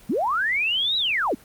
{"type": "linear two-way sweep", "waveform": "sine", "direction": "up then down", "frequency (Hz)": [170, 3951, 170], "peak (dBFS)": -20, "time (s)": [0.09, 1.35], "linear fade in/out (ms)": 10, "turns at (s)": 0.97, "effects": ["pink hiss -50 dBFS RMS until 1.44 s", "Opus 24 kbps"]}